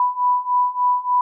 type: beating tone pair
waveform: sine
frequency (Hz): 987.8 / 991.2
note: B5 / B5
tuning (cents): 0 / +6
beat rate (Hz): 3.4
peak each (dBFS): -20 / -18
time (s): 0-1.21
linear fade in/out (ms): 2
effects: none